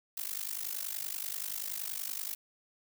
blue noise with amplitude modulation, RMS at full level -34 dBFS, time 0.17-2.35 s, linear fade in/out 5 ms, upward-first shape sine, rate 50.5 Hz, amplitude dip 90%, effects none

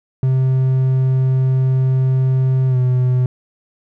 triangle tone with pitch glide, 130.81 to 126.43 Hz, C3 to B2, 0 to +41 cents, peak -10 dBFS, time 0.23-3.26 s, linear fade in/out 2 ms, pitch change -59 cents, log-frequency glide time 2.68-2.77 s, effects none

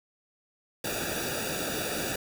pink noise with comb filter, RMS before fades -32 dBFS, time 0.84-2.16 s, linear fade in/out 5 ms, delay 0.95 ms, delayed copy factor -1, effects none

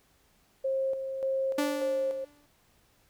sine tone with tremolo, 534 Hz, C5, 35 cents sharp, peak -26 dBFS, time 0.64-2.25 s, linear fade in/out 10 ms, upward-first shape square, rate 1.7 Hz, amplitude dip 50%
sawtooth tone with exponential decay, 291.7 Hz, D4, 12 cents flat, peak -21 dBFS, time 1.58-2.46 s, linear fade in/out 5 ms, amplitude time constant 190 ms
effects pink hiss -66 dBFS RMS until 3.09 s

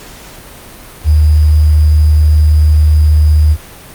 sine tone with sample-and-hold, 76.3 Hz, D#2, 33 cents flat, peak -4 dBFS, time 1.04-3.57 s, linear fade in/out 50 ms, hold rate 4900 Hz, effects pink hiss -33 dBFS RMS until 3.94 s + Opus 48 kbps

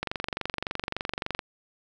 click train, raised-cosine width 0.3 ms, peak -13 dBFS, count 33, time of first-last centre 0.03-1.392 s, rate 23.5 Hz, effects none

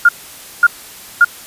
sine tone bursts, 1413 Hz, F6, 20 cents sharp, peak -3 dBFS, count 3, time 0.05-1.247 s, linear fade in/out 5 ms, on 39 ms, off 540 ms, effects white hiss -35 dBFS RMS until 1.46 s + resampled to 32000 Hz

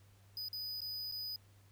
square tone with dropouts, 4978 Hz, D#8, in tune, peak -40 dBFS, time 0.37-1.36 s, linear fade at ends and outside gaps 1 ms, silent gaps 0.485-0.53 / 0.806-0.817 / 1.114-1.122 s, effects added 99 Hz sine -61 dBFS peak until 1.71 s + pink hiss -69 dBFS RMS until 1.71 s

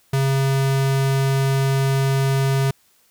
square tone, 135.6 Hz, C#3, 38 cents flat, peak -17 dBFS, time 0.13-2.71 s, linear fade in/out 5 ms, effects white hiss -59 dBFS RMS until 3.1 s

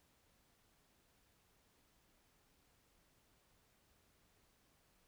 silence, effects pink hiss -74 dBFS RMS until 5.07 s

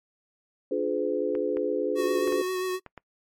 sine chord, D diminished seventh, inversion none, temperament just, 293.7 / 352.4 / 422.9 / 507.5 Hz, D4 / F4 / Ab4 / Cb5, 0 / +16 / +31 / +47 cents, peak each -31 / -31 / -28 / -29 dBFS, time 0.71-2.42 s, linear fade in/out 5 ms
clicks, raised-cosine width 0.5 ms, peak -26 dBFS, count 6, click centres 1.352 / 1.57 / 2.276 / 2.324 / 2.863 / 2.977 s
square tone with vibrato, 370 Hz, F#4, in tune, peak -27 dBFS, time 1.95-2.8 s, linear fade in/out 50 ms, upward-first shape sine, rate 7.5 Hz, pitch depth 19 cents each way
effects noise-tail reverb RT60 0.1 s tail -23 dB re dry + MP3 64 kbps

